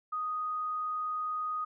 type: tone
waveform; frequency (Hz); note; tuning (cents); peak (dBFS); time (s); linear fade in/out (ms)
sine; 1244.5; D#6; 0; -31; 0.12-1.65; 10
effects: none